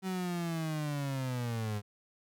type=linear sweep; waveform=35% pulse; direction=down; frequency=190.4 to 101.7 Hz; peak=-31 dBFS; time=0.02-1.82 s; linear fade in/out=50 ms; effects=none